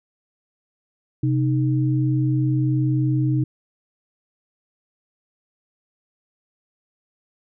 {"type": "tone pair together", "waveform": "sine", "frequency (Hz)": [129.8, 308.7], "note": ["C3", "D#4"], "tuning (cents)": [-13, -14], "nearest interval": "octave + minor third", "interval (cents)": 1499, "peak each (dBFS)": [-18, -23], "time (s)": [1.23, 3.44], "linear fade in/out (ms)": 5, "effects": []}